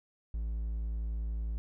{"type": "tone", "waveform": "triangle", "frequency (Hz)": 55.4, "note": "A1", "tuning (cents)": 13, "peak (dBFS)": -30, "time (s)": [0.34, 1.58], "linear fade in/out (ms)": 0, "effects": []}